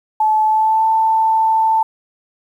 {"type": "tone with pitch glide", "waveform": "sine", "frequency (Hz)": [865, 886.8], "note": ["A5", "A5"], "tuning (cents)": [-30, 13], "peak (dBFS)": -11, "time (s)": [0.2, 1.83], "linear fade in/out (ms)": 5, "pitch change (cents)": 43, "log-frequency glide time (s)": [0.45, 0.87], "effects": ["8-bit"]}